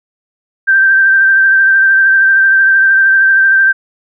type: tone with vibrato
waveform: sine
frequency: 1568 Hz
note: G6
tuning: in tune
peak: -5 dBFS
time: 0.67-3.73 s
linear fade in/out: 20 ms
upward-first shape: triangle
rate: 13 Hz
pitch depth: 28 cents each way
effects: none